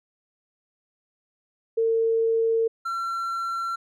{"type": "tone pair in turn", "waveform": ["sine", "triangle"], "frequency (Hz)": [453.1, 1357.8], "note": ["A#4", "F6"], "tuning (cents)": [-49, -49], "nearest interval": "octave + perfect fifth", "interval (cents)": 1900, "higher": "second", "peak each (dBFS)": [-19, -24], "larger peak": "first", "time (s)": [[1.77, 2.68], [2.85, 3.76]], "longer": "neither", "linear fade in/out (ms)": 10, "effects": []}